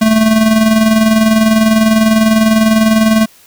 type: tone with tremolo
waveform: square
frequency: 220 Hz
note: A3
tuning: in tune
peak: -6 dBFS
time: 0.01-3.26 s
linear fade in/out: 10 ms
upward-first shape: square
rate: 20 Hz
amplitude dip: 40%
effects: white hiss -44 dBFS RMS until 3.46 s